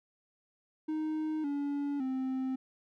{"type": "tone with pitch steps", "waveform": "triangle", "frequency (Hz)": [311.1, 285.3, 261.6], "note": ["D#4", "C#4", "C4"], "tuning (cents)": [0, 50, 0], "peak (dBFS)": -29, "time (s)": [0.88, 2.56], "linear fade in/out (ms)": 10, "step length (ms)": 560, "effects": []}